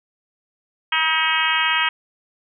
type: harmonic tone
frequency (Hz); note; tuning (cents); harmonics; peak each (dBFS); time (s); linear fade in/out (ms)
318.8; D#4; +42; 3 / 4 / 5 / 6 / 7 / 8 / 9 / 10; -25 / -25 / -25 / -25 / -25 / -25 / -25 / -25; 0.92-1.89; 5
effects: none